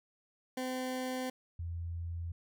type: tone pair in turn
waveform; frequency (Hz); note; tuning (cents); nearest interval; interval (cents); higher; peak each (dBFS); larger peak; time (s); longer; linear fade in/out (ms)
20% pulse / sine; 256.4 / 84.73; C4 / E2; -35 / +48; octave + perfect fifth; 1917; first; -30 / -36; first; 0.57-1.3 / 1.59-2.32; neither; 5
effects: none